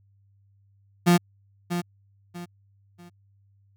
35% pulse tone with echo, 174.61 Hz, F3, in tune, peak -13 dBFS, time 1.06-1.18 s, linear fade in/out 20 ms, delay 640 ms, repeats 3, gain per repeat -10 dB, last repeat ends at 3.1 s, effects added 99 Hz sine -58 dBFS peak until 3.76 s

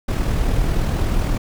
brown noise with amplitude modulation, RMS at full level -17 dBFS, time 0.08-1.38 s, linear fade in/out 10 ms, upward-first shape sine, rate 39.7 Hz, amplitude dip 35%, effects none

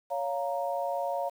sine chord, Bb minor, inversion first, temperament just, 559.4 / 699.2 / 932.3 Hz, Db5 / F5 / Bb5, +16 / +2 / 0 cents, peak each -32 / -32 / -35 dBFS, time 0.1-1.3 s, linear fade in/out 20 ms, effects 9-bit

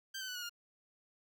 15% pulse tone with pitch steps, 1568 / 1527.8 / 1488.6 / 1450.4 / 1413.2 Hz, G6 / G6 / F#6 / F#6 / F6, 0 / -45 / +10 / -35 / +20 cents, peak -34 dBFS, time 0.14-0.495 s, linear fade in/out 10 ms, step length 71 ms, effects none

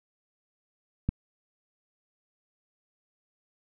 click, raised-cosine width 5 ms, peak -13 dBFS, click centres 1.09 s, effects none

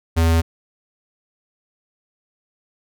square tone, 82.41 Hz, E2, in tune, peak -14 dBFS, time 0.16-0.42 s, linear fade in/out 20 ms, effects none

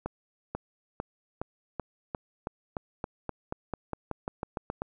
accelerating click train, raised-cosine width 1 ms, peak -18 dBFS, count 19, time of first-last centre 0.06-4.82 s, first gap 490 ms, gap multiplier 0.92, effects none

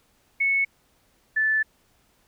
sine tone pair in turn, 2205 / 1750.1 Hz, C#7 / A6, -10 / -10 cents, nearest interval major third, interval 400 cents, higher first, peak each -19 dBFS, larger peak neither, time 0.4-0.65 / 1.36-1.63 s, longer second, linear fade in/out 10 ms, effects pink hiss -64 dBFS RMS until 2.27 s

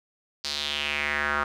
square tone with band-pass filter sweep, 73.1 Hz, D2, 7 cents flat, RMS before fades -28 dBFS, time 0.44-1.44 s, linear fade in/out 5 ms, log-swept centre 4700 to 1300 Hz, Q 3.7, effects none

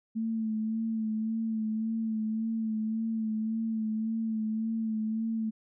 sine tone with vibrato, 221.2 Hz, A3, 9 cents sharp, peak -28 dBFS, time 0.15-5.51 s, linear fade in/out 20 ms, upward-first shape sine, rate 1.8 Hz, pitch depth 32 cents each way, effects none

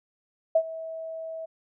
sine tone with ADSR envelope, 648 Hz, E5, 30 cents flat, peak -15 dBFS, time 0.55-1.46 s, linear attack 7 ms, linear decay 66 ms, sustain -18 dB, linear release 13 ms, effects none

